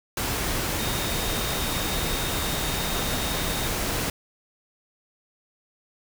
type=tone in noise; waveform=sine; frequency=3700 Hz; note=A#7; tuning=14 cents flat; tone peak=-35 dBFS; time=0.79-3.67 s; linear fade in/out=2 ms; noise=pink; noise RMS=-27 dBFS; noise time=0.17-4.1 s; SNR=-11 dB; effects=none